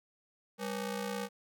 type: ring-modulated tone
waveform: sawtooth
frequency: 340.1 Hz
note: F4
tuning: 46 cents flat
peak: -28 dBFS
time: 0.58-1.29 s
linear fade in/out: 50 ms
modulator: 141 Hz
effects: none